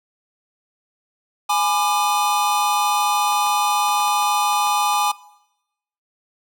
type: chord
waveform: square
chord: G# diminished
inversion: none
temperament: just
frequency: 830.6 / 996.7 / 1196.1 Hz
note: G#5 / B5 / D6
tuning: 0 / +16 / +31 cents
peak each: -20 / -25 / -22 dBFS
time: 1.49-5.12 s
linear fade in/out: 10 ms
type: clicks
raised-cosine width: 0.3 ms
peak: -24 dBFS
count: 9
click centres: 3.325 / 3.467 / 3.887 / 4.002 / 4.081 / 4.225 / 4.532 / 4.671 / 4.936 s
effects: noise-tail reverb RT60 0.9 s tail -21 dB re dry